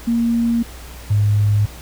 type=tone pair in turn; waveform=sine; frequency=233.1 / 103.83 Hz; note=A#3 / G#2; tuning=0 / 0 cents; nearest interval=octave + major second; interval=1400 cents; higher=first; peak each=-14 / -12 dBFS; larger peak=second; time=0.07-0.63 / 1.1-1.66 s; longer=neither; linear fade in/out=10 ms; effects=added 60 Hz sine -35 dBFS peak until 1.81 s + pink hiss -39 dBFS RMS until 1.81 s